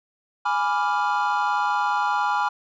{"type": "chord", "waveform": "triangle", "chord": "G# diminished seventh", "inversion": "none", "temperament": "equal", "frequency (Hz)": [830.6, 987.8, 1174.7, 1396.9], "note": ["G#5", "B5", "D6", "F6"], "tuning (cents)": [0, 0, 0, 0], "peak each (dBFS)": [-22, -23, -26, -25], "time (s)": [0.45, 2.49], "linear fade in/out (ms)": 10, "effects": ["tanh soft clip ceiling -8 dBFS", "resampled to 16000 Hz"]}